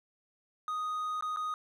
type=tone with dropouts; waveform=triangle; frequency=1244.5 Hz; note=D#6; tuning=in tune; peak=-30 dBFS; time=0.68-1.54 s; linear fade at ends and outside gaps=1 ms; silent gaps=1.209-1.224 / 1.362-1.37 s; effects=none